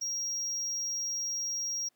triangle tone, 5630 Hz, F8, 13 cents sharp, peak -30 dBFS, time 0.01-1.89 s, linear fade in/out 10 ms, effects pink hiss -74 dBFS RMS until 1.95 s + high-pass 200 Hz 12 dB/octave

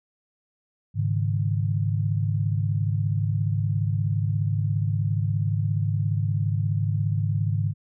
sine chord, Ab suspended fourth, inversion none, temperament equal, 103.83 / 138.59 / 155.56 Hz, Ab2 / Db3 / Eb3, 0 / 0 / 0 cents, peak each -23 / -28 / -28 dBFS, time 0.94-7.74 s, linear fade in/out 50 ms, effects none

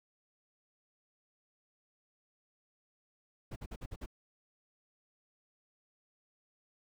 brown noise bursts, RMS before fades -42 dBFS, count 6, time 3.51-4.061 s, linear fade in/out 10 ms, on 51 ms, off 49 ms, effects none

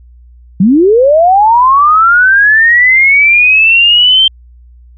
sine linear sweep, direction up, 171.8 to 3153 Hz, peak -3 dBFS, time 0.6-4.28 s, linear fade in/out 5 ms, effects added 60 Hz sine -35 dBFS peak until 4.97 s

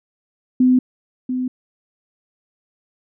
sine tone with echo, 253.9 Hz, B3, 48 cents sharp, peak -10 dBFS, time 0.6-0.79 s, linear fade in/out 5 ms, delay 690 ms, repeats 1, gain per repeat -9 dB, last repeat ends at 1.48 s, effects none

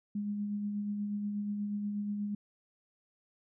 sine tone with tremolo, 205.8 Hz, G#3, 16 cents flat, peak -31 dBFS, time 0.15-2.35 s, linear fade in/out 5 ms, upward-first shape sine, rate 8.3 Hz, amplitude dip 30%, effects none

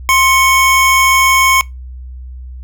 square tone pair together, 1054.5 / 2217 Hz, C6 / C#7, +13 / 0 cents, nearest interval octave + minor second, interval 1287 cents, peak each -11 dBFS, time 0.09-1.61 s, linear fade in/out 0 ms, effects noise-tail reverb RT60 0.2 s tail -23 dB re dry + added 63 Hz sine -26 dBFS peak until 2.63 s

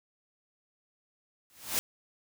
white noise with exponential growth, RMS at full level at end -26 dBFS, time 1.5-1.79 s, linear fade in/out 0 ms, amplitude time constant 63 ms, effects none

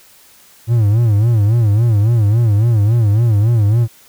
triangle tone with vibrato, 110 Hz, A2, in tune, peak -7 dBFS, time 0.67-3.88 s, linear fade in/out 50 ms, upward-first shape sine, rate 3.6 Hz, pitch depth 150 cents each way, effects white hiss -46 dBFS RMS until 4.08 s

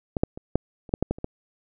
clicks, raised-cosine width 2 ms, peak -12 / -6 / -23 / -6 / -29 / -7 / -8 / -11 / -26 / -15 dBFS, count 10, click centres 0.168 / 0.235 / 0.375 / 0.556 / 0.892 / 0.939 / 1.026 / 1.11 / 1.185 / 1.244 s, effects none

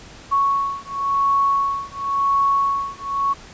sine beating tone pair, 1108.7 / 1109.64 Hz, C#6 / C#6, 0 / +1 cents, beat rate 0.94 Hz, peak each -20 / -20 dBFS, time 0.31-3.34 s, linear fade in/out 20 ms, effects pink hiss -42 dBFS RMS until 3.53 s + resampled to 16000 Hz

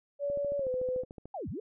sine tone with pitch glide, 570 to 507.8 Hz, C#5 to B4, +48 to +48 cents, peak -29 dBFS, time 0.19-1.05 s, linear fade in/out 50 ms, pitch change -200 cents, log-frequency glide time 0.58-0.69 s
click train, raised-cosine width 2 ms, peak -31 dBFS, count 14, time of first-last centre 0.3-1.256 s, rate 13.6 Hz
sine linear two-way sweep, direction down then up, 847 to 63.7 to 467.2 Hz, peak -35 dBFS, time 1.34-1.6 s, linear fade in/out 5 ms, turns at 1.49 s
effects none

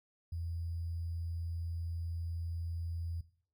sine tone with sample-and-hold, 83.9 Hz, E2, 31 cents sharp, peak -36 dBFS, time 0.32-3.21 s, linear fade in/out 5 ms, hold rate 4900 Hz, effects noise-tail reverb RT60 0.5 s tail -17 dB re dry

